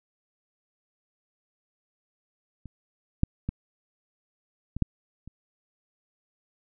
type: clicks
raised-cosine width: 5 ms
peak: -29 / -8 / -16 / -20 / -9 / -30 dBFS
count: 6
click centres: 2.657 / 3.234 / 3.49 / 4.766 / 4.823 / 5.276 s
effects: none